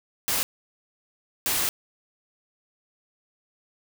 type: noise bursts at uneven times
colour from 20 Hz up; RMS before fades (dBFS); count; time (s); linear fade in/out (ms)
white; -25; 2; 0.28-0.43 / 1.46-1.69; 0
effects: none